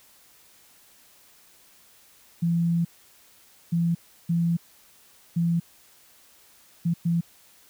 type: tone bursts at uneven times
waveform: sine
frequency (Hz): 169.2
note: E3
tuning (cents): +45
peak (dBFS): -20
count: 6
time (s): 2.42-2.85 / 3.72-3.95 / 4.29-4.57 / 5.36-5.6 / 6.85-6.94 / 7.05-7.21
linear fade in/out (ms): 10
effects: white hiss -56 dBFS RMS until 7.69 s